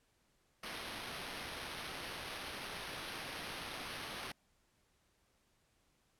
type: noise with sample-and-hold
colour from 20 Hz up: white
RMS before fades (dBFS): -45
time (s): 0.63-4.32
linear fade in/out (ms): 5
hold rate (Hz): 7350
effects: pink hiss -75 dBFS RMS until 6.19 s + low-pass 12000 Hz 12 dB/octave